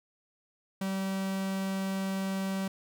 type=tone; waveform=45% pulse; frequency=192.6 Hz; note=G3; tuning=30 cents flat; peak=-30 dBFS; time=0.81-2.68 s; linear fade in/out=5 ms; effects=none